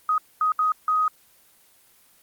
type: tone bursts at uneven times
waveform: sine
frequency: 1254 Hz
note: D#6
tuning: 13 cents sharp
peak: -18 dBFS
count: 4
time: 0.09-0.18 / 0.41-0.52 / 0.59-0.72 / 0.88-1.08 s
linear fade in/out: 2 ms
effects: white hiss -57 dBFS RMS until 2.22 s + Opus 24 kbps